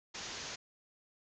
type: low-pass noise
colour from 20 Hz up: white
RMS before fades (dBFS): -44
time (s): 0.14-0.56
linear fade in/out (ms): 10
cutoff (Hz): 6900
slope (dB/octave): 96
effects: none